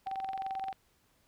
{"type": "tone with tremolo", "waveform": "sine", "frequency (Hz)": 772, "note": "G5", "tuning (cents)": -27, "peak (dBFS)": -32, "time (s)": [0.06, 0.73], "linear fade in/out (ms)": 10, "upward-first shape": "sine", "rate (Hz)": 18, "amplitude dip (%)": 50}
{"type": "click train", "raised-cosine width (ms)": 0.3, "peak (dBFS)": -29, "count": 16, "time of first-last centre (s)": [0.07, 0.728], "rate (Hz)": 22.8}
{"effects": ["pink hiss -70 dBFS RMS until 1.27 s"]}